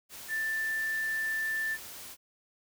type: tone in noise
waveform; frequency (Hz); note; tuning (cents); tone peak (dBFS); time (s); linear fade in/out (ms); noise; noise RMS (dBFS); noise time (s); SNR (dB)
sine; 1770; A6; +10; -29; 0.28-1.78; 50; white; -45; 0.09-2.17; +13
effects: none